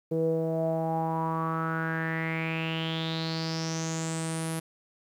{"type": "tone with low-pass filter sweep", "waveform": "sawtooth", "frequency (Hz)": 162.1, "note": "E3", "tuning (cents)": -29, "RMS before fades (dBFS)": -30, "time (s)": [0.11, 4.6], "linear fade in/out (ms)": 10, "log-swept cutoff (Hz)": [440, 11000], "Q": 7.1, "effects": ["10-bit"]}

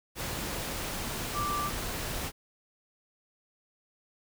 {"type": "tone in noise", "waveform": "sine", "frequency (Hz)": 1174.7, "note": "D6", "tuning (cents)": 0, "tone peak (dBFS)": -30, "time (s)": [1.33, 1.71], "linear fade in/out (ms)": 50, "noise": "pink", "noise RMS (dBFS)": -35, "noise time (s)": [0.15, 2.32], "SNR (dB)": 2, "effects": []}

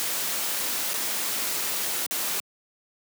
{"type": "noise with dropouts", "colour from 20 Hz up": "white", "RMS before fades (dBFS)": -28, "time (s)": [0, 2.4], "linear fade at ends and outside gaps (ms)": 0, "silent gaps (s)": [[0.934, 0.94], [2.063, 2.11]], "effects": ["high-pass 200 Hz 12 dB/octave"]}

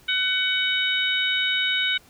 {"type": "harmonic tone", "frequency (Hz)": 750, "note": "F#5", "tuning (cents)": 23, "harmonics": [2, 3, 4, 5], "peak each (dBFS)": [-26, -26, -26, -26], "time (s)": [0.08, 1.98], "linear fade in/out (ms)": 10, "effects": ["pink hiss -54 dBFS RMS until 2.09 s"]}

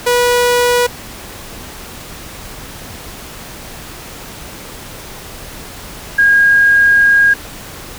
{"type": "tone pair in turn", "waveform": ["sawtooth", "sine"], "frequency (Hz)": [487.3, 1629.6], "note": ["B4", "G#6"], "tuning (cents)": [-23, -33], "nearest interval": "octave + major sixth", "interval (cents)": 2090, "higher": "second", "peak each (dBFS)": -6, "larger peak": "neither", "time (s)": [[0.06, 0.87], [6.18, 7.34]], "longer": "second", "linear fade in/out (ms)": 10, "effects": ["pink hiss -31 dBFS RMS until 7.98 s"]}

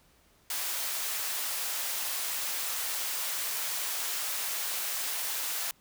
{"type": "high-pass noise", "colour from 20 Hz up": "white", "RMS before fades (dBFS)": -33, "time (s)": [0.5, 5.71], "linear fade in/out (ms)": 2, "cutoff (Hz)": 630, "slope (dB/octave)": 12, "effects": ["pink hiss -64 dBFS RMS until 5.8 s"]}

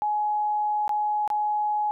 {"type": "tone with dropouts", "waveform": "sine", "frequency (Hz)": 841, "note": "G#5", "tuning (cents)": 22, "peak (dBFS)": -22, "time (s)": [0.02, 1.91], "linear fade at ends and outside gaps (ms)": 0, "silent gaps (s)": [[0.879, 0.893], [1.277, 1.302]], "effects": []}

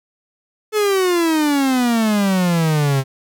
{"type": "exponential sweep", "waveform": "45% pulse", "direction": "down", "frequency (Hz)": [435, 131.6], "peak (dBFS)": -14, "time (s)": [0.72, 3.04], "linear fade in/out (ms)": 50, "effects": []}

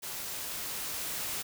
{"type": "noise with level ramp", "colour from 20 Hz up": "white", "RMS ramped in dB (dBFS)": [-39, -35], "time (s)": [0.02, 1.43], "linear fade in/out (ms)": 20, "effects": []}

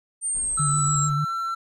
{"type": "exponential sweep", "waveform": "sine", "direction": "down", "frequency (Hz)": [8870, 7459], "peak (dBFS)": -23, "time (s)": [0.21, 1.1], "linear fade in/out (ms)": 50}
{"type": "noise with tremolo", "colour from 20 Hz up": "brown", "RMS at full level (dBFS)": -42, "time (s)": [0.34, 1.15], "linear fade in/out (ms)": 20, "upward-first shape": "sine", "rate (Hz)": 12, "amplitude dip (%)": 25}
{"type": "tone with pitch glide", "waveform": "triangle", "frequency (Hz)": [1321, 1347.2], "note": ["E6", "E6"], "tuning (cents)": [3, 37], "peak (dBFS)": -23, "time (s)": [0.57, 1.55], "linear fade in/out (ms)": 10, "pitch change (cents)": 34, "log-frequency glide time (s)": [0.97, 1.31]}
{"type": "tone with vibrato", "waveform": "sine", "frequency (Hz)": 146.1, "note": "D3", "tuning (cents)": -9, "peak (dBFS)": -22, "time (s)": [0.59, 1.25], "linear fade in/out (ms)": 10, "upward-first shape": "sine", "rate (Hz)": 6.8, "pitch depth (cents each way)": 43}
{"effects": []}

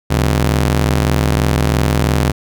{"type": "ring-modulated tone", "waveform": "sawtooth", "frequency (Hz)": 105.8, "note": "G#2", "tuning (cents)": 33, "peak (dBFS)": -5, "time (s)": [0.1, 2.32], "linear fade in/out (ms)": 10, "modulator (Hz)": 31.3, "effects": []}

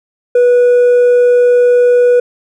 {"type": "tone with hard clipping", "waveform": "triangle", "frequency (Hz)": 489, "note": "B4", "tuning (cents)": -17, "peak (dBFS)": -4, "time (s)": [0.35, 2.2], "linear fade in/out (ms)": 5, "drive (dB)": 1, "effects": []}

